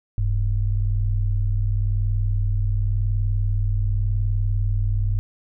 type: tone pair together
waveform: sine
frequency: 40.08 / 101 Hz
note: E1 / G#2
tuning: -48 / -48 cents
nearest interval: octave + major third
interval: 1600 cents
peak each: -21 dBFS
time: 0.18-5.19 s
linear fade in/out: 0 ms
effects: none